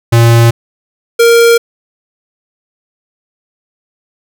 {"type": "tone pair in turn", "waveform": "square", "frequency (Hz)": [116.54, 466.2], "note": ["A#2", "A#4"], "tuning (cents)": [0, 0], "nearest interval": "2 octaves", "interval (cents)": 2400, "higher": "second", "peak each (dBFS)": -4, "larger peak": "neither", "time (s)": [[0.12, 0.51], [1.19, 1.58]], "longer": "neither", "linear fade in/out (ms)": 10, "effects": []}